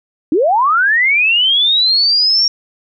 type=linear sweep; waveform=sine; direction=up; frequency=277.2 to 5588 Hz; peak=-9 dBFS; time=0.32-2.48 s; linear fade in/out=2 ms; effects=none